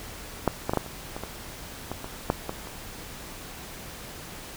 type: clicks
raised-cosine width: 1 ms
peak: -6 / -11 / -10 / -8 / -26 / -19 / -19 / -17 / -21 / -7 / -15 / -23 dBFS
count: 12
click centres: 0.477 / 0.695 / 0.735 / 0.773 / 0.863 / 1.165 / 1.236 / 1.916 / 2.044 / 2.301 / 2.494 / 2.672 s
effects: pink hiss -41 dBFS RMS until 4.56 s